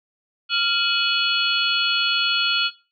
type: tone cluster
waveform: sine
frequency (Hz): 1390 / 2531 / 2953 / 3365 / 4333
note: F6 / D#7 / F#7 / G#7 / C#8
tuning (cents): -9 / +29 / -4 / +22 / -40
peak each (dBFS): -24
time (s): 0.49-2.71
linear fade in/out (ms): 50
effects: noise-tail reverb RT60 0.3 s tail -17 dB re dry